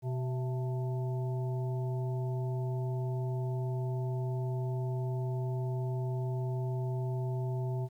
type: harmonic tone with a mistuned harmonic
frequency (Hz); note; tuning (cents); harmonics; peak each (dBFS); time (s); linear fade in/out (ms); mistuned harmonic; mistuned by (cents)
126.7; B2; +45; 1 / 3 / 5 / 7; -31 / -41 / -45 / -48; 0.02-7.89; 50; 5; +77
effects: 11-bit